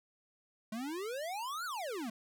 square exponential two-way sweep, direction up then down, 210 to 1500 to 210 Hz, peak -38 dBFS, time 0.72-2.1 s, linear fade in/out 5 ms, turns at 1.65 s, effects none

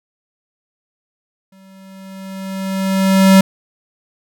square tone with exponential growth, 191.8 Hz, G3, 37 cents flat, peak -5 dBFS, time 1.52-3.41 s, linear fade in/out 5 ms, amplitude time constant 410 ms, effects none

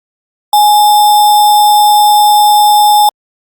sine tone with sample-and-hold, 835 Hz, G#5, 9 cents sharp, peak -3 dBFS, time 0.53-3.09 s, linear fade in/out 2 ms, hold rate 4410 Hz, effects Opus 48 kbps

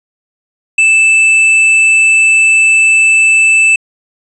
triangle tone with hard clipping, 2637 Hz, E7, in tune, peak -6 dBFS, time 0.78-3.76 s, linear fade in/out 5 ms, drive 9 dB, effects resampled to 24000 Hz

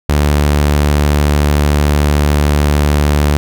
sawtooth tone, 73.42 Hz, D2, in tune, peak -5 dBFS, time 0.09-3.37 s, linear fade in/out 0 ms, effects none

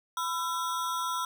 square ring-modulated tone, 1174.7 Hz, D6, in tune, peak -27 dBFS, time 0.17-1.25 s, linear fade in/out 2 ms, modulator 172 Hz, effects none

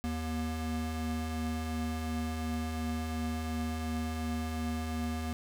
square tone pair together, 78.8 / 239.2 Hz, D#2 / A#3, +23 / +45 cents, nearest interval octave + perfect fifth, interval 1922 cents, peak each -36 / -36 dBFS, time 0.04-5.33 s, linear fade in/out 0 ms, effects none

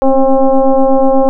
sine tone with frequency modulation, 270.1 Hz, C#4, 45 cents flat, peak -5 dBFS, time 0.02-1.29 s, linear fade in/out 0 ms, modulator 266 Hz, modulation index 1.9, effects none

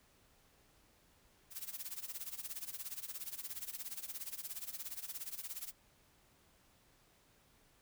blue noise with tremolo, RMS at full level -42 dBFS, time 1.5-5.73 s, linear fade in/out 50 ms, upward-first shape sine, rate 17 Hz, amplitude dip 85%, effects pink hiss -69 dBFS RMS until 7.81 s

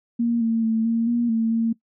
sine tone with pitch steps, 234.5 / 227 / 223.5 / 229.3 / 237.4 / 225.5 / 227.9 Hz, A#3 / A#3 / A3 / A#3 / A#3 / A3 / A#3, +11 / -46 / +27 / -28 / +32 / +43 / -39 cents, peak -18 dBFS, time 0.19-1.73 s, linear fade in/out 10 ms, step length 220 ms, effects noise-tail reverb RT60 0.1 s tail -20 dB re dry

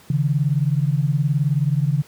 sine beating tone pair, 138.6 / 157.6 Hz, C#3 / D#3, 0 / +23 cents, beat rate 19 Hz, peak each -18 / -20 dBFS, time 0.1-2.02 s, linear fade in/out 2 ms, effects pink hiss -49 dBFS RMS until 2.07 s + high-pass 80 Hz 12 dB/octave

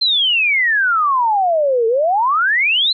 sine exponential two-way sweep, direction down then up, 4186 to 440 to 4186 Hz, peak -12 dBFS, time 0.01-2.93 s, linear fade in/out 10 ms, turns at 1.87 s, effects none

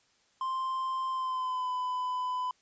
triangle tone with pitch glide, 1046.5 to 1003.9 Hz, C6 to B5, 0 to +28 cents, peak -28 dBFS, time 0.41-2.51 s, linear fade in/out 2 ms, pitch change -72 cents, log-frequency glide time 1.1-1.71 s, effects white hiss -68 dBFS RMS until 2.61 s + resampled to 16000 Hz

